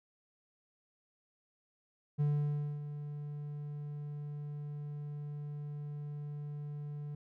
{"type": "tone with ADSR envelope", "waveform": "triangle", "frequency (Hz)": 146.83, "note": "D3", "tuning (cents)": 0, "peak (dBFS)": -25, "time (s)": [2.18, 7.15], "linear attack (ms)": 27, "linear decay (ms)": 590, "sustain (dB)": -12, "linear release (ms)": 4, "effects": []}